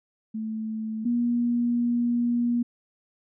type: tone pair in turn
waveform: sine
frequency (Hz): 219.5 / 239.1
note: A3 / A#3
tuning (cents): -4 / +44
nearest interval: minor second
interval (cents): 148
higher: second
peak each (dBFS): -28 / -21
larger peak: second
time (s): 0.34-1.05 / 1.05-2.63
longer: second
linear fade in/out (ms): 10
effects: none